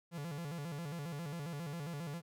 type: tone with vibrato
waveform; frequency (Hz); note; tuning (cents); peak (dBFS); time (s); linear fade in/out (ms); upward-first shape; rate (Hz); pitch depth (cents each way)
45% pulse; 156.4; D#3; +9; -40; 0.11-2.22; 50; square; 7.4; 150
effects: none